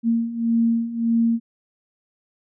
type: beating tone pair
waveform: sine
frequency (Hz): 229.4 / 231.1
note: A#3 / A#3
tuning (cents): -28 / -15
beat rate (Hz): 1.7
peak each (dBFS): -23 / -19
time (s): 0.03-1.4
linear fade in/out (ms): 50
effects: none